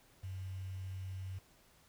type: tone with quantisation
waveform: sine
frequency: 94.2 Hz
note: F#2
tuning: 32 cents sharp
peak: -40 dBFS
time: 0.23-1.39 s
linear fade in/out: 10 ms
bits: 10
effects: pink hiss -66 dBFS RMS until 1.88 s